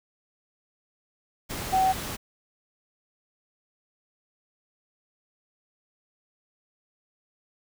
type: tone in noise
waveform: sine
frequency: 758 Hz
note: F#5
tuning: 42 cents sharp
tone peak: -19 dBFS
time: 1.72-1.93 s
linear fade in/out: 20 ms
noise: pink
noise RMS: -34 dBFS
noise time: 1.49-2.17 s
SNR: +12 dB
effects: none